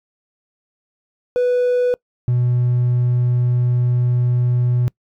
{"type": "tone pair in turn", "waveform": "triangle", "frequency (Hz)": [493.9, 122.83], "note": ["B4", "B2"], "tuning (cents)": [0, -9], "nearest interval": "2 octaves", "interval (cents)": 2409, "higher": "first", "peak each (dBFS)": -11, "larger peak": "neither", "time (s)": [[1.36, 1.94], [2.28, 4.88]], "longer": "second", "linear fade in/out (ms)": 0, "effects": ["noise-tail reverb RT60 0.1 s tail -26 dB re dry", "tanh soft clip ceiling -8 dBFS"]}